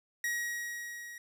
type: tone with level ramp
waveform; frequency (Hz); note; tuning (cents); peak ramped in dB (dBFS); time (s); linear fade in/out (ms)
45% pulse; 1900; A#6; +33; -30 to -44; 0.24-1.18; 2
effects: none